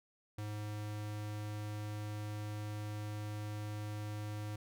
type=tone; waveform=square; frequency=105.3 Hz; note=G#2; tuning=24 cents sharp; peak=-40 dBFS; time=0.38-4.56 s; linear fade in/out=5 ms; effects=none